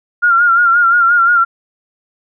sine tone with vibrato, 1396.9 Hz, F6, in tune, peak -7 dBFS, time 0.22-1.45 s, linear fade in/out 20 ms, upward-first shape sine, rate 5.7 Hz, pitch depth 56 cents each way, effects none

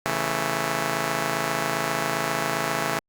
5% pulse chord, A major, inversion first, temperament just, 137.5 / 165 / 220 Hz, C#3 / E3 / A3, -14 / +2 / 0 cents, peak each -18 dBFS, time 0.06-2.99 s, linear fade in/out 0 ms, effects Opus 48 kbps

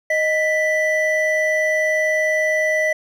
triangle tone pair together, 623 / 1977.9 Hz, D#5 / B6, +2 / +2 cents, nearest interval octave + minor sixth, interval 2000 cents, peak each -17 dBFS, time 0.1-2.93 s, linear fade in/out 5 ms, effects none

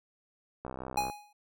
click train, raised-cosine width 1 ms, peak -25 dBFS, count 30, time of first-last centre 0.65-1.099 s, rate 64.6 Hz
square tone with exponential decay, 830.6 Hz, G#5, in tune, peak -25 dBFS, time 0.97-1.33 s, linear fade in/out 5 ms, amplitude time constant 77 ms
effects none

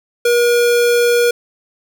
square tone, 478.6 Hz, A#4, 46 cents sharp, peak -11 dBFS, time 0.25-1.31 s, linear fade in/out 5 ms, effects none

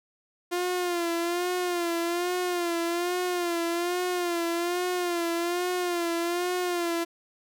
sawtooth tone with vibrato, 349.2 Hz, F4, in tune, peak -22 dBFS, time 0.51-7.05 s, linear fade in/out 20 ms, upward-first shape sine, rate 1.2 Hz, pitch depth 61 cents each way, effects none

